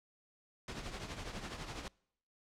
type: noise with tremolo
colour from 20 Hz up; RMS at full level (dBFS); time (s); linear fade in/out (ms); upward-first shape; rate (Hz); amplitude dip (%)
pink; -41; 0.68-1.88; 2; triangle; 12; 65
effects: noise-tail reverb RT60 0.7 s tail -26 dB re dry + low-pass 6000 Hz 12 dB/octave